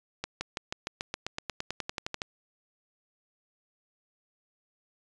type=accelerating click train; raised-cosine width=0.2 ms; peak=-15 dBFS; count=18; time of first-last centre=0.24-2.218 s; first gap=170 ms; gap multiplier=0.95; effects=resampled to 22050 Hz